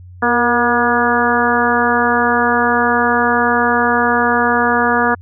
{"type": "harmonic tone with a mistuned harmonic", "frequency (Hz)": 240.4, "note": "B3", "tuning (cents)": -46, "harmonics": [1, 2, 3, 4, 5, 6, 7], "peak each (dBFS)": [-19, -19, -19, -19, -19, -19, -19], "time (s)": [0.22, 5.15], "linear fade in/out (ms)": 10, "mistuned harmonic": 2, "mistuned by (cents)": -30, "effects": ["added 90 Hz sine -34 dBFS peak until 5.21 s"]}